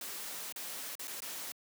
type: noise with dropouts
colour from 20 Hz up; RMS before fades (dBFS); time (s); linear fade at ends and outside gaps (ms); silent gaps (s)
white; -42; 0.01-1.52; 2; 0.524-0.56 / 0.953-0.994 / 1.073-1.078 / 1.204-1.22
effects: high-pass 200 Hz 12 dB/octave